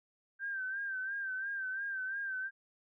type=tone with vibrato; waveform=sine; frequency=1568 Hz; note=G6; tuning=in tune; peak=-35 dBFS; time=0.39-2.51 s; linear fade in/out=50 ms; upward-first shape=sine; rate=2.9 Hz; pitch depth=61 cents each way; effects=none